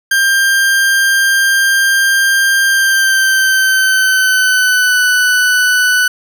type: tone with pitch glide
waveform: 40% pulse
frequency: 1590 to 1492.1 Hz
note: G6 to F#6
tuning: +24 to +14 cents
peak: -8 dBFS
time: 0.11-6.08 s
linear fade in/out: 5 ms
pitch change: -110 cents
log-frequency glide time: 2.65-4.99 s
effects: none